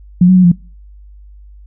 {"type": "tone with pitch steps", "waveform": "sine", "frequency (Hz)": [178.9, 185.2, 183.1, 174.6], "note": ["F3", "F#3", "F#3", "F3"], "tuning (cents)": [42, 2, -18, 0], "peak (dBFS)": -3, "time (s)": [0.21, 0.518], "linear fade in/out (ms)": 5, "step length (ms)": 77, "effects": ["noise-tail reverb RT60 0.4 s tail -25 dB re dry", "added 50 Hz sine -35 dBFS peak until 1.66 s"]}